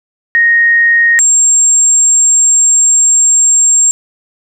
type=tone pair in turn; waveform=sine; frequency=1864.7 / 7459 Hz; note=A#6 / A#8; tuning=0 / 0 cents; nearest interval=2 octaves; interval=2400 cents; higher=second; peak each=-5 dBFS; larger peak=neither; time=0.35-1.19 / 1.19-3.91 s; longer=second; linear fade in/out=0 ms; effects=none